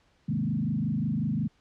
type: tone with frequency modulation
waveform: sine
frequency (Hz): 185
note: F#3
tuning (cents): 0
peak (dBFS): -25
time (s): 0.28-1.48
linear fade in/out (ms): 10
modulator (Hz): 25.5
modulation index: 2.3
effects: pink hiss -66 dBFS RMS until 1.6 s + low-pass 5000 Hz 12 dB/octave